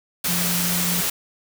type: tone in noise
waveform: sine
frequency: 176 Hz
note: F3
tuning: 14 cents sharp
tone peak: -25 dBFS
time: 0.28-1.01 s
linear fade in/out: 5 ms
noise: white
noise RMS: -23 dBFS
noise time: 0.24-1.1 s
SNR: -5 dB
effects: none